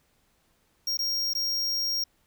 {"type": "tone with dropouts", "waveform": "square", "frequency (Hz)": 5580, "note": "F8", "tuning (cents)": -2, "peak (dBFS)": -26, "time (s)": [0.87, 2.04], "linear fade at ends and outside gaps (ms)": 5, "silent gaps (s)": [[0.972, 0.99], [1.335, 1.35]], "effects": ["pink hiss -68 dBFS RMS until 2.26 s"]}